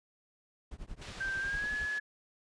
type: noise with tremolo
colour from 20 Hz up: brown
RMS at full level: -42 dBFS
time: 0.71-1.88 s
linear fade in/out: 5 ms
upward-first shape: triangle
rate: 11 Hz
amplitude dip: 100%
type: band-pass noise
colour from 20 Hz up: white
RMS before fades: -49 dBFS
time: 1.01-1.99 s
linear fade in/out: 10 ms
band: 220 to 4000 Hz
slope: 12 dB/octave
type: tone with pitch glide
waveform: sine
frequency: 1568 to 1700.1 Hz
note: G6 to G#6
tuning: 0 to +40 cents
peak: -32 dBFS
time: 1.2-2 s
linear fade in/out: 10 ms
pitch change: +140 cents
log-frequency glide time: 1.39-1.7 s
effects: resampled to 22050 Hz